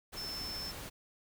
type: tone in noise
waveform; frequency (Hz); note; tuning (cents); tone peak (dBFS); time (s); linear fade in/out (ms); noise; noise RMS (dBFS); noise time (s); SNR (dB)
sine; 5300; E8; +9; -39; 0.16-0.72; 20; pink; -45; 0.12-0.9; +3
effects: none